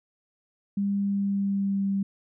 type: tone with pitch glide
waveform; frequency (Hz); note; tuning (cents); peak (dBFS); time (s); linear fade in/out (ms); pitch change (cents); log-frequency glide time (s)
sine; 200 to 196.68; G3 to G3; +35 to +6; -23; 0.77-2.03; 5; -29; 0.99-1.86
effects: none